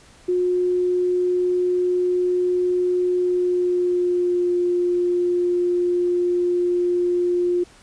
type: tone with pitch glide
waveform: sine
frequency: 360 to 353.6 Hz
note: F#4 to F4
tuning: -47 to +22 cents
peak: -17 dBFS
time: 0.28-7.64 s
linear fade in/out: 10 ms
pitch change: -31 cents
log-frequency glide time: 3.18-4.55 s
effects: pink hiss -50 dBFS RMS until 7.82 s + resampled to 22050 Hz